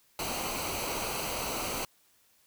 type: noise with comb filter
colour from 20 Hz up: pink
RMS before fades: -34 dBFS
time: 0.19-1.85 s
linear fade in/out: 2 ms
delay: 0.57 ms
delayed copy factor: -0.65
effects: white hiss -66 dBFS RMS until 2.46 s